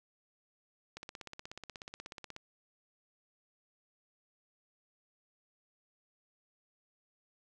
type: click train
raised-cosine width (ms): 0.2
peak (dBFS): -27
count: 24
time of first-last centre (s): 0.97-2.364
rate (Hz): 16.5
effects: none